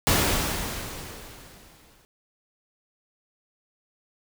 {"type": "noise with exponential decay", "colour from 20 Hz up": "pink", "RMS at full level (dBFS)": -19, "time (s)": [0.07, 2.05], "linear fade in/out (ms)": 0, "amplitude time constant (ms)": 430, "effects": []}